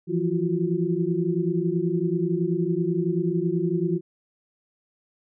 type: tone cluster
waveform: sine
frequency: 164.6 / 175.2 / 339.4 / 367.1 Hz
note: E3 / F3 / F4 / F#4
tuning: -2 / +6 / -49 / -14 cents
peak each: -27 dBFS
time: 0.07-4.01 s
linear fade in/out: 50 ms
effects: none